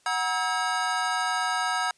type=tone cluster; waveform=square; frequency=739 / 952 / 1295 / 1623 Hz; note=F#5 / A#5 / E6 / G#6; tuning=-2 / +36 / -31 / -40 cents; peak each=-31 dBFS; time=0.06-1.91 s; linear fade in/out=2 ms; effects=white hiss -63 dBFS RMS until 1.97 s + resampled to 22050 Hz